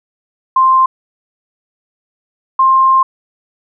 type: tone pair in turn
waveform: sine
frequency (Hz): 1048 / 1057.1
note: C6 / C6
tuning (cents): +2 / +17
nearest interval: unison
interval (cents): 15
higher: second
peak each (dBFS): -6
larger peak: neither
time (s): 0.56-0.86 / 2.59-3.03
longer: second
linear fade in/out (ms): 5
effects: none